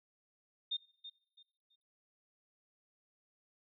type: tone with echo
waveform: sine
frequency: 3650 Hz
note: A#7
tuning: 37 cents flat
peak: -33 dBFS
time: 0.71-0.77 s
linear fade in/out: 10 ms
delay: 330 ms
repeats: 3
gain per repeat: -12 dB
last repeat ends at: 1.76 s
effects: noise-tail reverb RT60 0.5 s tail -18 dB re dry